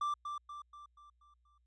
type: tone with echo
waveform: triangle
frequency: 1176 Hz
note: D6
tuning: 2 cents sharp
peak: -30 dBFS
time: 0.01-0.14 s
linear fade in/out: 5 ms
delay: 240 ms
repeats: 6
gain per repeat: -6 dB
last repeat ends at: 1.58 s
effects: added 60 Hz sine -70 dBFS peak until 1.66 s + resampled to 22050 Hz